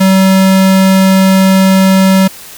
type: tone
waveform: square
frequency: 190.7 Hz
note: G3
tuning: 47 cents flat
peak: -5 dBFS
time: 0-2.28 s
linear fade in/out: 10 ms
effects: white hiss -31 dBFS RMS until 2.57 s